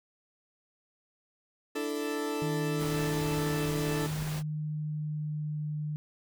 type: chord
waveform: 40% pulse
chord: D suspended second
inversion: none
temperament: equal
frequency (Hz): 293.7 / 329.6 / 440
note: D4 / E4 / A4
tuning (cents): 0 / 0 / 0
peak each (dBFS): -34 / -38 / -33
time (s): 1.75-4.07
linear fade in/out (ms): 10
type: tone with pitch glide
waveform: sine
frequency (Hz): 155.56 to 150.87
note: D#3 to D3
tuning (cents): 0 to +47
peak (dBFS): -31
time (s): 2.42-5.96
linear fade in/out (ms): 0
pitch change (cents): -53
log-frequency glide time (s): 2.63-5.67
type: noise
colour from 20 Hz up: pink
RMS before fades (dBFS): -40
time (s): 2.77-4.43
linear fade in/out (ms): 50
effects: none